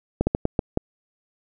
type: slowing click train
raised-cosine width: 2 ms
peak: -6 dBFS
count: 6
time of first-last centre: 0.21-0.774 s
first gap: 60 ms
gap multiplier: 1.32
effects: none